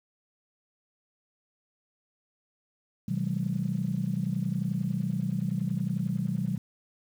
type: chord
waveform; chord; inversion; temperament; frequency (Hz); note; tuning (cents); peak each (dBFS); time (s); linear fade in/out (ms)
sine; G# minor seventh; first; just; 124.59 / 155.74 / 186.89 / 207.7; B2 / D#3 / F#3 / G#3; +16 / +2 / +18 / 0; -33 / -31 / -30 / -35; 3.08-6.58; 5
effects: tanh soft clip ceiling -17 dBFS + 9-bit